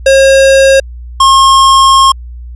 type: tone pair in turn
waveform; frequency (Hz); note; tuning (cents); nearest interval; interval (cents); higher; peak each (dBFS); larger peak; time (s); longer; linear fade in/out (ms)
square; 540 / 1076; C#5 / C6; -45 / +48; octave; 1193; second; -3; neither; 0.06-0.8 / 1.2-2.12; second; 5
effects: added 60 Hz sine -23 dBFS peak until 2.55 s + resampled to 22050 Hz